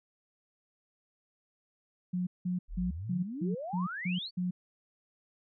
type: tone bursts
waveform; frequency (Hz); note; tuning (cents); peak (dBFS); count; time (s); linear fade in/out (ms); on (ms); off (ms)
sine; 180.2; F#3; -45; -29; 8; 2.13-4.51; 10; 140; 180
type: exponential sweep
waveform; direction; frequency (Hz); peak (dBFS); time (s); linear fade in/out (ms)
sine; up; 35.18 to 4641; -36; 2.68-4.31; 50
effects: none